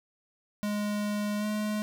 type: tone with pitch glide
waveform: square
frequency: 207.7 to 211.5 Hz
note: G#3 to G#3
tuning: 0 to +32 cents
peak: -29 dBFS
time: 0.63-1.82 s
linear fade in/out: 0 ms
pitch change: +32 cents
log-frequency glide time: 1.38-1.46 s
effects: none